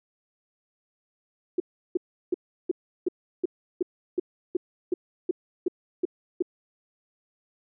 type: tone bursts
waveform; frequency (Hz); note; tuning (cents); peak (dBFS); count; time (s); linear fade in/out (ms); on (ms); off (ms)
sine; 357.9; F4; +42; -20; 14; 1.58-6.424; 5; 21; 350
effects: none